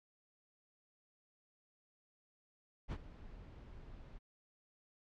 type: noise with ADSR envelope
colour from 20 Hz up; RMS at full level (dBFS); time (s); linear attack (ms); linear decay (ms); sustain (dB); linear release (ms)
brown; -36; 2.88-4.19; 44; 47; -17; 18
effects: low-pass 4000 Hz 12 dB/octave